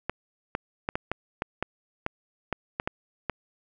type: clicks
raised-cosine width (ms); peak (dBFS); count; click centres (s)
0.5; -12; 12; 0.096 / 0.551 / 0.889 / 0.955 / 1.116 / 1.421 / 1.626 / 2.064 / 2.527 / 2.799 / 2.875 / 3.297
effects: none